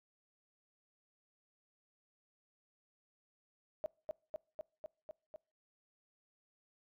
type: tone with echo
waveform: sine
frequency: 622.3 Hz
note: D#5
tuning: in tune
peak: -34 dBFS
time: 3.84-3.86 s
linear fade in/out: 0 ms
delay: 250 ms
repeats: 6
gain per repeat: -2 dB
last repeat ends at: 5.36 s
effects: noise-tail reverb RT60 0.4 s tail -26 dB re dry